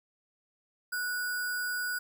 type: tone with sample-and-hold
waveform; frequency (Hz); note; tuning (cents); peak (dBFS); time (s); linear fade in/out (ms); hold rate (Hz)
sine; 1470; F#6; -12; -30; 0.92-1.99; 10; 6300
effects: none